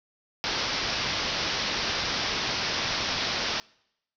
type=low-pass noise; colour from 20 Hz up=white; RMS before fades=-29 dBFS; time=0.44-3.6 s; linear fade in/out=0 ms; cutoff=5700 Hz; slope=96 dB/octave; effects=noise-tail reverb RT60 0.8 s tail -26 dB re dry